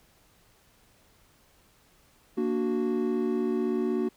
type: chord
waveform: triangle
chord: Bb augmented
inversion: none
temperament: equal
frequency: 233.1 / 293.7 / 370 Hz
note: Bb3 / D4 / F#4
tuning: 0 / 0 / 0 cents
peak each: -27 / -30 / -26 dBFS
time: 2.37-4.09 s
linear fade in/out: 10 ms
effects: pink hiss -62 dBFS RMS until 4.16 s